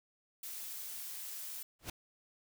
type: noise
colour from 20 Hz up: blue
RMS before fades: -44 dBFS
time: 0.43-1.63 s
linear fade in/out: 5 ms
type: noise with exponential growth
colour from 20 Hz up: pink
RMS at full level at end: -36 dBFS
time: 1.79-1.9 s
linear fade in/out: 5 ms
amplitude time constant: 23 ms
effects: none